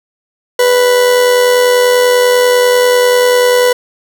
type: tone with amplitude modulation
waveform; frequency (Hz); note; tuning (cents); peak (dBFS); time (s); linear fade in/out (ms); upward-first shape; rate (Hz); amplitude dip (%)
40% pulse; 493.9; B4; 0; -4; 0.59-3.73; 5; sine; 90.2; 40
effects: none